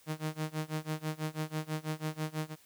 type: tone with tremolo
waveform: sawtooth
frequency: 155.56 Hz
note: D#3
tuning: in tune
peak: -27 dBFS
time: 0.06-2.56 s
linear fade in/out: 50 ms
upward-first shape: sine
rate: 6.1 Hz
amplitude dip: 95%
effects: white hiss -62 dBFS RMS until 2.65 s

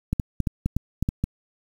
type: clicks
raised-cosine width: 5 ms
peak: -10 dBFS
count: 9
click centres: 0.13 / 0.198 / 0.403 / 0.472 / 0.66 / 0.766 / 1.026 / 1.089 / 1.24 s
effects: 7-bit

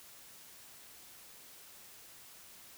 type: silence
effects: white hiss -55 dBFS RMS until 2.77 s

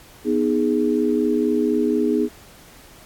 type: chord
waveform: sine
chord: G# minor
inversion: first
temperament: equal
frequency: 246.9 / 311.1 / 415.3 Hz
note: B3 / D#4 / G#4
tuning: 0 / 0 / 0 cents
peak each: -21 dBFS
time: 0.24-2.29 s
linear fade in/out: 50 ms
effects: pink hiss -47 dBFS RMS until 3.05 s + AAC 64 kbps

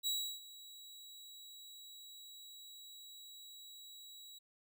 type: tone with ADSR envelope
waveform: sawtooth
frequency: 3888 Hz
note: B7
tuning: 28 cents flat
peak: -30 dBFS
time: 0.03-4.39 s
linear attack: 38 ms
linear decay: 330 ms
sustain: -19 dB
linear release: 11 ms
effects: none

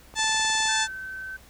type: click train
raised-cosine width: 1 ms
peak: -29 dBFS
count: 11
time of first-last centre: 0.14-0.655 s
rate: 19.4 Hz
type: harmonic tone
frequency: 877 Hz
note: A5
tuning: 6 cents flat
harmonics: 1 / 2 / 3 / 4 / 5 / 6 / 7 / 8 / 9 / 10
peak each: -28 / -27 / -33 / -29 / -33 / -35 / -32 / -32 / -38 / -38 dBFS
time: 0.15-0.88 s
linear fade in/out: 50 ms
type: tone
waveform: sine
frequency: 1536 Hz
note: G6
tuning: 36 cents flat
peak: -33 dBFS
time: 0.68-1.37 s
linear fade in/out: 10 ms
effects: added 60 Hz sine -53 dBFS peak until 1.49 s + pink hiss -53 dBFS RMS until 1.49 s

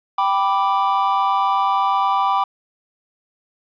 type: chord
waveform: triangle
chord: G major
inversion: none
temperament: equal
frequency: 784 / 987.8 / 1174.7 Hz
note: G5 / B5 / D6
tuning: 0 / 0 / 0 cents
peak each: -18 dBFS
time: 0.18-2.44 s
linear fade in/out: 5 ms
effects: resampled to 11025 Hz + 8-bit

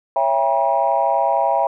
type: chord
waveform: sine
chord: C# diminished seventh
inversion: none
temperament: just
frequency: 554.4 / 665.2 / 798.3 / 957.9 Hz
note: C#5 / E5 / G5 / Bb5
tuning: 0 / +16 / +31 / +47 cents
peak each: -22 / -19 / -19 / -20 dBFS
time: 0.16-1.67 s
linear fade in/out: 2 ms
effects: tanh soft clip ceiling -5 dBFS

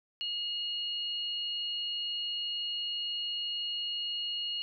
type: tone pair together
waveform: sine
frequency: 2873 / 4305 Hz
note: F7 / C8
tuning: +48 / +49 cents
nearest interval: perfect fifth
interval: 701 cents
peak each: -33 / -39 dBFS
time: 0.21-4.62 s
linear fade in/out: 0 ms
effects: none

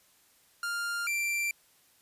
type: tone pair in turn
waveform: 45% pulse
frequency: 1400 / 2355 Hz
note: F6 / D7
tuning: +4 / +4 cents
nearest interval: major sixth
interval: 900 cents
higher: second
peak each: -31 / -28 dBFS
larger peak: second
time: 0.63-1.07 / 1.07-1.51 s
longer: neither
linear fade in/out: 2 ms
effects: white hiss -64 dBFS RMS until 2.01 s + resampled to 32000 Hz

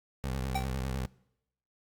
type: tone with vibrato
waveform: 20% pulse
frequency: 65.41 Hz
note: C2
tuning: in tune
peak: -27 dBFS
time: 0.24-1.06 s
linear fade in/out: 0 ms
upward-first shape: square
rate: 9.9 Hz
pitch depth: 66 cents each way
type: tone with exponential decay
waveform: square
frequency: 774 Hz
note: G5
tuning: 22 cents flat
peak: -27 dBFS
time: 0.55-0.71 s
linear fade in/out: 5 ms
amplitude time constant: 33 ms
effects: noise-tail reverb RT60 0.8 s tail -23 dB re dry + Opus 48 kbps

